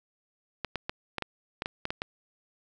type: clicks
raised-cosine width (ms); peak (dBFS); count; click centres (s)
0.3; -15; 10; 0.647 / 0.757 / 0.895 / 1.183 / 1.223 / 1.621 / 1.659 / 1.854 / 1.905 / 2.019
effects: none